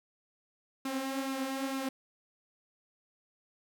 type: tone with flanger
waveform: sawtooth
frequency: 268 Hz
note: C4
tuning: 42 cents sharp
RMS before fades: -35 dBFS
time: 0.85-1.89 s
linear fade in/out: 5 ms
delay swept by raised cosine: 0.75 to 6.45 ms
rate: 2.2 Hz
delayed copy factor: +0.5
effects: none